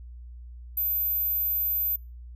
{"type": "tone", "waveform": "sine", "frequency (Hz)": 13720, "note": "A9", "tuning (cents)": -45, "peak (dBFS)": -24, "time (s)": [0.77, 1.96], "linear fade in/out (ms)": 5, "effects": ["noise-tail reverb RT60 0.3 s tail -26 dB re dry", "added 60 Hz sine -40 dBFS peak until 2.35 s"]}